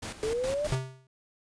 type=noise with tremolo; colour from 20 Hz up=pink; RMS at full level=-37 dBFS; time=0.02-0.79 s; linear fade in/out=10 ms; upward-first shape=square; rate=4.8 Hz; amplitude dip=70%
type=linear sweep; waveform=sine; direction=up; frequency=422.9 to 609 Hz; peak=-27 dBFS; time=0.23-0.67 s; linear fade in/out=2 ms
type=tone with exponential decay; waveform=square; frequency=131 Hz; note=C3; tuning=2 cents sharp; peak=-24 dBFS; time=0.72-1.07 s; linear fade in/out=2 ms; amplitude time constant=75 ms
effects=resampled to 22050 Hz